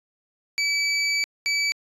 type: tone bursts at uneven times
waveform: 25% pulse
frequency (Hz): 2300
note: D7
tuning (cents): -37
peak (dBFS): -17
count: 2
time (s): 0.58-1.24 / 1.46-1.72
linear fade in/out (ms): 0
effects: resampled to 24000 Hz